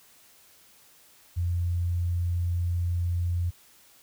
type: tone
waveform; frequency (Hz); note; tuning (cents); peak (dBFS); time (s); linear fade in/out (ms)
sine; 87.1; F2; -4; -24; 1.36-3.51; 20
effects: white hiss -57 dBFS RMS until 4.02 s